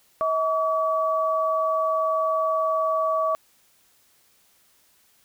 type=tone pair together; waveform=sine; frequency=640 / 1140.4 Hz; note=D#5 / C#6; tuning=+49 / +49 cents; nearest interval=minor seventh; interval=1000 cents; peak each=-23 dBFS; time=0.21-3.35 s; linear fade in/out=0 ms; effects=white hiss -61 dBFS RMS until 5.24 s